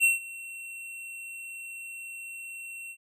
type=tone with ADSR envelope; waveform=square; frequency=2719 Hz; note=F7; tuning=47 cents flat; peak=-18 dBFS; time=0-2.97 s; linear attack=40 ms; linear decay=150 ms; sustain=-21 dB; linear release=66 ms; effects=resampled to 32000 Hz